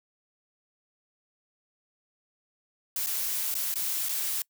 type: noise with dropouts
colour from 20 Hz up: blue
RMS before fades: -30 dBFS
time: 2.96-4.42 s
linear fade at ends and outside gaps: 2 ms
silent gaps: 3.063-3.069 / 3.542-3.551 / 3.741-3.756 / 4.087-4.092 s
effects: noise-tail reverb RT60 0.1 s tail -25 dB re dry